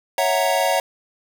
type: chord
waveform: square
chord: F# dominant seventh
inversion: second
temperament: equal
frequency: 554.4 / 659.3 / 740 / 932.3 Hz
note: C#5 / E5 / F#5 / A#5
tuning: 0 / 0 / 0 / 0 cents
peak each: -23 / -23 / -23 / -25 dBFS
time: 0.18-0.8 s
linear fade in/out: 2 ms
effects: none